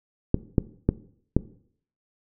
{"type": "clicks", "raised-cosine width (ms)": 3, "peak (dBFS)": -5, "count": 4, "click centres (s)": [0.344, 0.582, 0.89, 1.366], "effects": ["noise-tail reverb RT60 0.6 s tail -18 dB re dry"]}